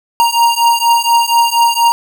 square beating tone pair, 932.3 / 936.5 Hz, A#5 / A#5, 0 / +8 cents, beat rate 4.2 Hz, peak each -13 / -12 dBFS, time 0.2-1.92 s, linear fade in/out 0 ms, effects none

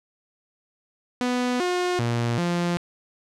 sawtooth tone with pitch steps, 247.9 / 358.8 / 118.3 / 173.8 Hz, B3 / F4 / A#2 / F3, +7 / +47 / +26 / -8 cents, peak -18 dBFS, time 1.21-2.77 s, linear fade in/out 0 ms, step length 390 ms, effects low-pass 7000 Hz 12 dB/octave

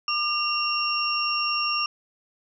sine tone cluster, 1198 / 2766 / 5510 Hz, D6 / F7 / F8, +34 / -17 / -24 cents, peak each -27 dBFS, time 0.08-1.86 s, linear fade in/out 2 ms, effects none

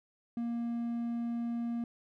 triangle tone, 234.9 Hz, A#3, 13 cents sharp, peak -30 dBFS, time 0.37-1.84 s, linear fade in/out 2 ms, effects none

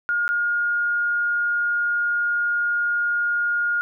sine tone with dropouts, 1424 Hz, F6, 33 cents sharp, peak -19 dBFS, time 0.09-3.81 s, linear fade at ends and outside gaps 0 ms, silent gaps 0.279-0.29 s, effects none

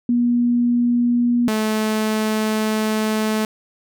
sine / sawtooth tone pair in turn, 240.7 / 216.7 Hz, B3 / A3, -44 / -26 cents, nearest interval major second, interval 182 cents, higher first, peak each -14 / -14 dBFS, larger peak neither, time 0.09-1.48 / 1.48-3.45 s, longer second, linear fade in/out 2 ms, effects none

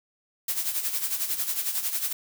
blue noise with tremolo, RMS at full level -26 dBFS, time 0.48-2.13 s, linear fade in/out 5 ms, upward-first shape sine, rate 11 Hz, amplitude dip 65%, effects none

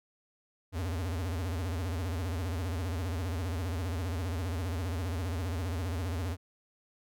square tone with vibrato, 87.31 Hz, F2, in tune, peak -32 dBFS, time 0.72-6.37 s, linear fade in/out 50 ms, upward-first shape sine, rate 15 Hz, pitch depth 190 cents each way, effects none

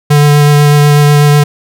square tone with vibrato, 146.6 Hz, D3, 3 cents flat, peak -4 dBFS, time 0.1-1.44 s, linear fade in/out 10 ms, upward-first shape sine, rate 8.1 Hz, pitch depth 11 cents each way, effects none

